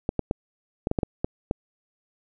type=clicks; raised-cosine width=2 ms; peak=-10 dBFS; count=9; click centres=0.091 / 0.193 / 0.311 / 0.871 / 0.914 / 0.988 / 1.032 / 1.245 / 1.511 s; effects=none